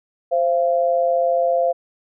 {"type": "tone pair together", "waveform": "sine", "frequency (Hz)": [523.3, 684.4], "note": ["C5", "F5"], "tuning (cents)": [0, -35], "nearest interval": "perfect fourth", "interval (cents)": 465, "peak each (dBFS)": -18, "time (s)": [0.31, 1.73], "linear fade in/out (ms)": 20, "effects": []}